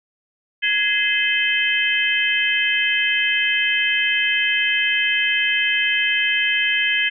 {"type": "harmonic tone with a mistuned harmonic", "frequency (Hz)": 516, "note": "C5", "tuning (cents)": -24, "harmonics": [3, 4, 5, 6], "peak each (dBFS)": [-22, -22, -22, -22], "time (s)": [0.62, 7.1], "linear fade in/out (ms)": 20, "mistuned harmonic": 3, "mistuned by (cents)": 130, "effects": []}